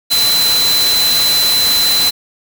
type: tone in noise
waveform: sine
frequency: 4040 Hz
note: B7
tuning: 39 cents sharp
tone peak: -11 dBFS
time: 0.1-2.11 s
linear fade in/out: 20 ms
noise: white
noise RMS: -17 dBFS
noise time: 0.1-2.11 s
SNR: +3 dB
effects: none